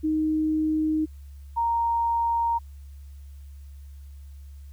sine tone pair in turn, 311.1 / 930.2 Hz, D#4 / A#5, 0 / -4 cents, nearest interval octave + perfect fifth, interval 1896 cents, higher second, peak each -21 dBFS, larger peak neither, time 0.03-1.06 / 1.56-2.59 s, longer neither, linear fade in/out 20 ms, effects added 70 Hz sine -40 dBFS peak until 4.72 s + white hiss -64 dBFS RMS until 4.72 s

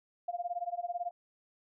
sine tone with tremolo, 701 Hz, F5, 6 cents sharp, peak -30 dBFS, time 0.28-1.11 s, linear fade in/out 5 ms, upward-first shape sine, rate 18 Hz, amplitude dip 95%, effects none

